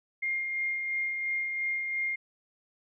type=tone with tremolo; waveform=sine; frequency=2121 Hz; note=C7; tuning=23 cents sharp; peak=-27 dBFS; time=0.22-2.16 s; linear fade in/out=10 ms; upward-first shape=sine; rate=2.9 Hz; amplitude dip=35%; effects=none